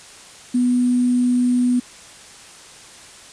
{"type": "tone with sample-and-hold", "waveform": "sine", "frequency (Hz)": 246.9, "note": "B3", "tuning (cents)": 0, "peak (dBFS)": -14, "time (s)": [0.54, 1.8], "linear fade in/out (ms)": 10, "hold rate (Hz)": 8820, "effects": ["white hiss -42 dBFS RMS until 3.32 s", "resampled to 22050 Hz"]}